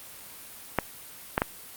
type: clicks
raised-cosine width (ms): 0.5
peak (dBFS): -7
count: 3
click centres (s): 0.787 / 1.379 / 1.419
effects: white hiss -45 dBFS RMS until 1.76 s + Opus 32 kbps